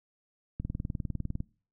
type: click train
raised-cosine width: 5 ms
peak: -21 dBFS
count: 17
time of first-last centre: 0.6-1.404 s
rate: 19.9 Hz
effects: noise-tail reverb RT60 0.4 s tail -23 dB re dry